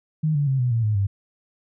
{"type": "tone with pitch steps", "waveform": "sine", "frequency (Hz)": [155.56, 144.31, 133.87, 124.18, 115.2, 106.87, 99.14], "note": ["D#3", "D3", "C3", "B2", "A#2", "A2", "G2"], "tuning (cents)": [0, -30, 40, 10, -20, -50, 20], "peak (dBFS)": -18, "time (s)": [0.23, 1.07], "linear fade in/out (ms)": 10, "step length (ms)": 120, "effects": []}